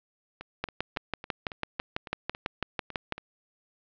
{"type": "two click trains", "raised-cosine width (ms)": 0.3, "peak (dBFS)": [-23, -12], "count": [11, 16], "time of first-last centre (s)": [[0.41, 3.18], [0.64, 3.123]], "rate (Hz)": [3.61, 6.04], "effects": ["low-pass 4000 Hz 12 dB/octave"]}